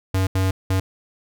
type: tone bursts at uneven times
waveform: square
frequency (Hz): 94.7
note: F#2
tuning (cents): +41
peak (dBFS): -18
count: 3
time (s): 0.14-0.27 / 0.35-0.51 / 0.7-0.8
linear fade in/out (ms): 5
effects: none